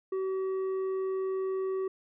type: tone with tanh clipping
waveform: sine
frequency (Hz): 380.5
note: F#4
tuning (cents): +48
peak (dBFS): -30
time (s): 0.12-1.88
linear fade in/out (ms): 5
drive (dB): 6
effects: none